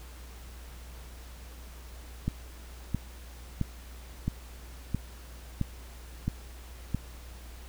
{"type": "click train", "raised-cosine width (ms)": 5, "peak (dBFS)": -15, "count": 8, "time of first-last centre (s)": [2.28, 6.947], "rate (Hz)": 1.5, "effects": ["added 60 Hz sine -44 dBFS peak until 7.68 s", "pink hiss -52 dBFS RMS until 7.68 s"]}